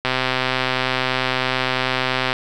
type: click train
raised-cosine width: 0.3 ms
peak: -3 dBFS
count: 295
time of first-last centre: 0.05-2.329 s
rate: 129 Hz
effects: none